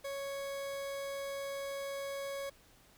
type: tone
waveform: 40% pulse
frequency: 554.4 Hz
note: C#5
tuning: in tune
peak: -37 dBFS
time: 0.04-2.5 s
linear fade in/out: 10 ms
effects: pink hiss -63 dBFS RMS until 2.97 s